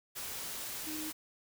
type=tone in noise; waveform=sine; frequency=309.9 Hz; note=D#4; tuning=7 cents flat; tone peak=-40 dBFS; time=0.86-1.11 s; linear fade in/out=20 ms; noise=white; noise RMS=-41 dBFS; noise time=0.15-1.13 s; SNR=-2 dB; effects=none